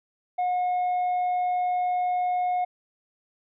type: tone with tanh clipping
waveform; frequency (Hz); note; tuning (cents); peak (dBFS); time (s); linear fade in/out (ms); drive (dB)
triangle; 723; F#5; -40; -23; 0.38-2.65; 10; 7
effects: none